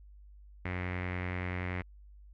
sawtooth tone with low-pass filter, 90.3 Hz, F#2, 42 cents flat, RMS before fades -36 dBFS, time 0.65-1.82 s, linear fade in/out 5 ms, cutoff 2100 Hz, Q 5.2, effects added 50 Hz sine -51 dBFS peak until 2.33 s

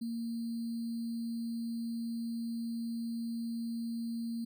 sine tone with sample-and-hold, 231.3 Hz, A#3, 13 cents flat, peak -34 dBFS, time 0.01-4.45 s, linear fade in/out 10 ms, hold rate 4410 Hz, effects none

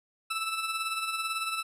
20% pulse tone with tremolo, 1318.5 Hz, E6, in tune, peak -23 dBFS, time 0.3-1.63 s, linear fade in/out 10 ms, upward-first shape sine, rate 18 Hz, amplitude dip 50%, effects resampled to 32000 Hz

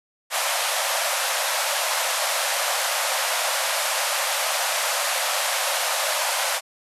pink band-pass noise, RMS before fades -24 dBFS, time 0.3-6.61 s, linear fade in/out 50 ms, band 530 to 13000 Hz, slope 96 dB/octave, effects none

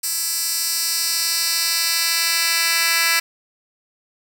10% pulse tone with high-pass filter sweep, 332.6 Hz, E4, 16 cents sharp, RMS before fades -20 dBFS, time 0.03-3.2 s, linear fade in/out 10 ms, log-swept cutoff 7200 to 2400 Hz, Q 1.1, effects 7-bit

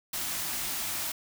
white band-stop noise, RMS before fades -33 dBFS, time 0.13-1.12 s, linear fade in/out 5 ms, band 390 to 560 Hz, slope 96 dB/octave, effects none

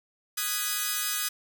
5% pulse chord, G# minor seventh, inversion second, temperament equal, 1244.5 / 1480 / 1661.2 / 1975.5 Hz, D#6 / F#6 / G#6 / B6, 0 / 0 / 0 / 0 cents, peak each -20 / -23 / -21 / -25 dBFS, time 0.37-1.29 s, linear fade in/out 10 ms, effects none

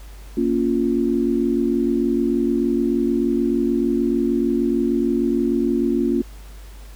sine chord, Bb minor, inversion none, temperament just, 233.1 / 279.7 / 349.6 Hz, Bb3 / Db4 / F4, 0 / +16 / +2 cents, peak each -21 dBFS, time 0.37-6.22 s, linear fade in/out 5 ms, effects added 50 Hz sine -36 dBFS peak until 6.95 s + pink hiss -48 dBFS RMS until 6.95 s

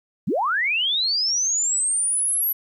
sine linear sweep, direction up, 123.4 to 11840 Hz, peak -19 dBFS, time 0.27-2.53 s, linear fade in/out 10 ms, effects 10-bit

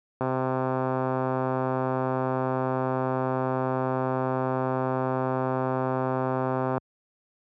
click train, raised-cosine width 1 ms, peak -13 dBFS, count 855, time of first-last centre 0.21-6.779 s, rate 130 Hz, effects high-pass 80 Hz 12 dB/octave

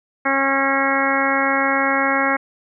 harmonic tone, 272.6 Hz, C#4, 29 cents flat, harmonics 1 / 2 / 3 / 4 / 5 / 6 / 7 / 8, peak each -24 / -24 / -24 / -24 / -24 / -24 / -24 / -24 dBFS, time 0.25-2.37 s, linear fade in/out 10 ms, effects none

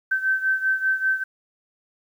sine beating tone pair, 1543 / 1548.1 Hz, G6 / G6, -28 / -22 cents, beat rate 5.1 Hz, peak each -21 / -25 dBFS, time 0.11-1.24 s, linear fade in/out 10 ms, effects 9-bit

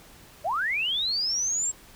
sine linear sweep, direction up, 564 to 7640 Hz, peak -24 dBFS, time 0.44-1.72 s, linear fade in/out 20 ms, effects pink hiss -51 dBFS RMS until 1.95 s

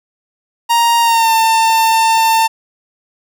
45% pulse tone with pitch glide, 935 to 897.9 Hz, A#5 to A5, +5 to +35 cents, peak -9 dBFS, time 0.69-2.48 s, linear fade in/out 20 ms, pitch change -70 cents, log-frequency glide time 1.01-1.32 s, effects none

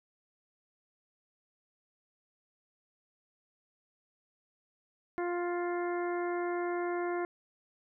harmonic tone, 350.5 Hz, F4, 6 cents sharp, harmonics 1 / 2 / 3 / 4 / 5 / 6, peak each -32 / -38 / -42 / -44 / -46 / -48 dBFS, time 5.18-7.25 s, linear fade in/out 0 ms, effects none

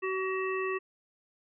harmonic tone, 378.2 Hz, F#4, 38 cents sharp, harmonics 1 / 3 / 5 / 7, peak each -31 / -36 / -38 / -39 dBFS, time 0.02-0.79 s, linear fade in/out 20 ms, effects none

